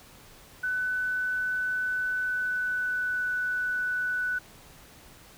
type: tone with pitch glide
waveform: sine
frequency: 1500 to 1488.8 Hz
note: F#6 to F#6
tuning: +23 to +10 cents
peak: -26 dBFS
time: 0.63-4.39 s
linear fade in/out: 10 ms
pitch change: -13 cents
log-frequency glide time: 2.22-3.32 s
effects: pink hiss -52 dBFS RMS until 5.37 s